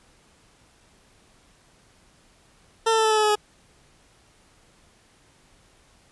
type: tone with pitch steps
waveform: 20% pulse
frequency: 451.2 / 446.5 / 441.9 / 437.3 / 432.8 / 428.3 / 423.9 / 419.5 Hz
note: A4 / A4 / A4 / A4 / A4 / A4 / G#4 / G#4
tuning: +44 / +25 / +7 / -11 / -29 / -47 / +35 / +17 cents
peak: -13 dBFS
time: 2.86-3.356 s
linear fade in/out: 10 ms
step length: 62 ms
effects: pink hiss -58 dBFS RMS until 6.11 s + resampled to 24000 Hz